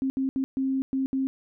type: tone bursts at uneven times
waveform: sine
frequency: 266.5 Hz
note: C4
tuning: 32 cents sharp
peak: -23 dBFS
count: 6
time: 0.02-0.1 / 0.17-0.29 / 0.36-0.44 / 0.57-0.82 / 0.93-1.06 / 1.13-1.27 s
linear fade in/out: 0 ms
effects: none